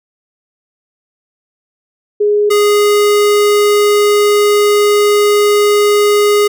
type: tone pair in turn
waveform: sine / square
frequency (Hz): 415.3 / 413.7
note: G#4 / G#4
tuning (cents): 0 / -7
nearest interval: unison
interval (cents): 7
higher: first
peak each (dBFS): -8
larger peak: neither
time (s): 2.2-2.5 / 2.5-6.48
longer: second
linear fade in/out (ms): 10
effects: none